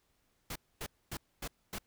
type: noise bursts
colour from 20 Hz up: pink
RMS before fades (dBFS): -40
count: 5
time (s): 0.5-1.785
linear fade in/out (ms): 5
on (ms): 57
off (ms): 250
effects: pink hiss -75 dBFS RMS until 1.86 s